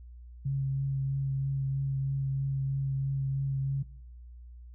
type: tone with vibrato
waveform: sine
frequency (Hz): 136.3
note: C#3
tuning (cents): -29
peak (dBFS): -27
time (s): 0.45-3.83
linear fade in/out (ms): 10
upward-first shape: triangle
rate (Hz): 3.1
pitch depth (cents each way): 15
effects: noise-tail reverb RT60 0.9 s tail -21 dB re dry + added 60 Hz sine -45 dBFS peak until 4.74 s